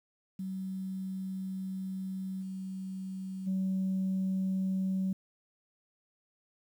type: tone with level steps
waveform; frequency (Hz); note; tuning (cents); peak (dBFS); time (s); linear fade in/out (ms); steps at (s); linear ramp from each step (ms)
sine; 189.6; F#3; +43; -34 / -36 / -27; 0.39-5.13; 5; 2.41 / 3.46; 20
effects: tanh soft clip ceiling -25 dBFS + 10-bit